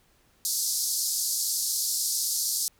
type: band-pass noise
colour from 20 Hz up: pink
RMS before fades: -28 dBFS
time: 0.45-2.68 s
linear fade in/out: 0 ms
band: 4500 to 14000 Hz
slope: 48 dB/octave
effects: pink hiss -64 dBFS RMS until 2.79 s